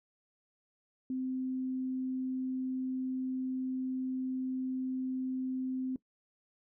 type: tone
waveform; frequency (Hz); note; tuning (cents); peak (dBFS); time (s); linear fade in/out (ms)
sine; 258.8; C4; -19; -32; 1.1-5.96; 2
effects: noise-tail reverb RT60 0.1 s tail -19 dB re dry